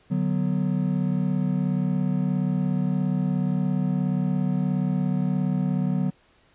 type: chord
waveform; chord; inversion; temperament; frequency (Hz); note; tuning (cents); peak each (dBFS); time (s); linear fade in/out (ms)
triangle; B minor; first; just; 148.16 / 185.21 / 246.9; D3 / F#3 / B3; +16 / +2 / 0; -24 / -22 / -27; 0.1-6.11; 20
effects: pink hiss -60 dBFS RMS until 6.54 s + resampled to 8000 Hz